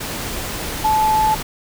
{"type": "tone in noise", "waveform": "sine", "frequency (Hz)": 867, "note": "A5", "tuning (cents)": -26, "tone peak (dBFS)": -13, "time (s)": [0.84, 1.35], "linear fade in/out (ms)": 10, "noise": "pink", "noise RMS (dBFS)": -26, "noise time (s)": [0, 1.43], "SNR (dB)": 10, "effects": []}